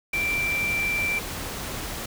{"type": "tone in noise", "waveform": "sine", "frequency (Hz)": 2349, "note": "D7", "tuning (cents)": 0, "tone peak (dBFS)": -23, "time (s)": [0.13, 1.19], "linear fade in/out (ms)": 5, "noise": "pink", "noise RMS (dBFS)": -33, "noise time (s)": [0.13, 2.06], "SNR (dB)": 7, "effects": []}